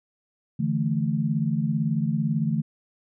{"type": "chord", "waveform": "sine", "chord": "D suspended second", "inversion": "none", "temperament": "equal", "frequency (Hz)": [146.83, 164.81, 220], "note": ["D3", "E3", "A3"], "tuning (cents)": [0, 0, 0], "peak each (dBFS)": -26, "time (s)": [0.59, 2.62], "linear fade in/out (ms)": 10, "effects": []}